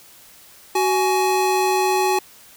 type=tone pair together; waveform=square; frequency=373.8 / 839.2 Hz; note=F#4 / G#5; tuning=+18 / +18 cents; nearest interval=octave + major second; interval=1400 cents; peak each=-20 dBFS; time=0.75-2.19 s; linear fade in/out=5 ms; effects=white hiss -47 dBFS RMS until 2.56 s